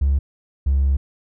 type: tone pair in turn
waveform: triangle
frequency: 69.3 / 68.46 Hz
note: C#2 / C#2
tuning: 0 / -21 cents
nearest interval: unison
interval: 21 cents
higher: first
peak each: -11 dBFS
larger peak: neither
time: 0.01-0.19 / 0.66-0.97 s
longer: second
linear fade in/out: 10 ms
effects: tanh soft clip ceiling -11 dBFS